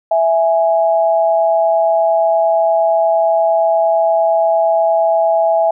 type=tone pair together; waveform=sine; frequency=659.2 / 830.6 Hz; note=E5 / G#5; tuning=0 / 0 cents; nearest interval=major third; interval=400 cents; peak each=-11 / -16 dBFS; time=0.11-5.71 s; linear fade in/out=5 ms; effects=none